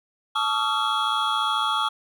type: tone cluster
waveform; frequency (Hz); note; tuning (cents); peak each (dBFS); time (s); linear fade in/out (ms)
triangle; 870 / 1135 / 1249 / 1367 / 3342; A5 / C#6 / D#6 / F6 / G#7; -20 / +41 / +6 / -37 / +10; -26; 0.35-1.89; 10
effects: none